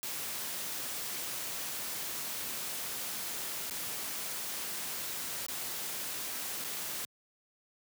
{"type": "noise with dropouts", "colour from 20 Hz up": "white", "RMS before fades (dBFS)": -38, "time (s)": [0.03, 7.05], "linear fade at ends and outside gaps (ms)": 0, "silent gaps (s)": [[3.698, 3.709], [5.464, 5.484], [6.641, 6.646]], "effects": ["high-pass 100 Hz 12 dB/octave"]}